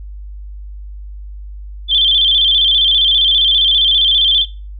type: tone with vibrato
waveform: sine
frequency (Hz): 3322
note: G#7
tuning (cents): 0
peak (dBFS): -8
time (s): 1.88-4.46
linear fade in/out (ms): 50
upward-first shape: square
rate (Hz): 15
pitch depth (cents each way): 80
effects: noise-tail reverb RT60 0.3 s tail -17 dB re dry + added 50 Hz sine -27 dBFS peak until 4.79 s